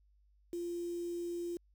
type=tone with quantisation; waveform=sine; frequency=345.6 Hz; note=F4; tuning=18 cents flat; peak=-36 dBFS; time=0.53-1.57 s; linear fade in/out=2 ms; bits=9; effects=added 50 Hz sine -65 dBFS peak until 1.74 s